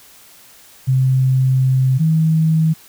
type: tone pair in turn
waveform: sine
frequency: 130.81 / 159.6 Hz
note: C3 / D#3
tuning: 0 / +44 cents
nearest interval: minor third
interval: 344 cents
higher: second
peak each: -11 dBFS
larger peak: neither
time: 0.87-1.99 / 1.99-2.74 s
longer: first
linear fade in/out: 20 ms
effects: white hiss -45 dBFS RMS until 2.88 s